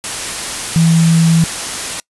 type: tone in noise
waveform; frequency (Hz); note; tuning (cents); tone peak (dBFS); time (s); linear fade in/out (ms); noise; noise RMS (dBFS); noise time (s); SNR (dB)
sine; 164.81; E3; 0; -7; 0.76-1.44; 0; white; -21; 0.04-2; +11
effects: noise-tail reverb RT60 0.1 s tail -25 dB re dry + resampled to 24000 Hz